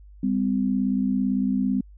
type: tone pair together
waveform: sine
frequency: 198.44 / 256.3 Hz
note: G3 / C4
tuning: +21 / -36 cents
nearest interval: major third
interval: 443 cents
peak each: -23 dBFS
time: 0.23-1.81 s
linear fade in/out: 5 ms
effects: added 50 Hz sine -44 dBFS peak until 1.97 s